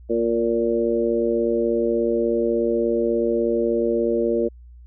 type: harmonic tone with a mistuned harmonic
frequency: 116.54 Hz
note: A#2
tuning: in tune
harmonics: 2 / 3 / 4 / 5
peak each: -26 / -22 / -22 / -26 dBFS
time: 0.09-4.49 s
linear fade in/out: 20 ms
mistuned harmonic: 5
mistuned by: -15 cents
effects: added 60 Hz sine -41 dBFS peak until 4.86 s